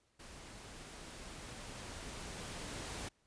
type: noise with level ramp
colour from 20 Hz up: pink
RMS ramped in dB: -53 to -43 dBFS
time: 0.19-3.09 s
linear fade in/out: 10 ms
effects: pink hiss -75 dBFS RMS until 3.26 s + resampled to 22050 Hz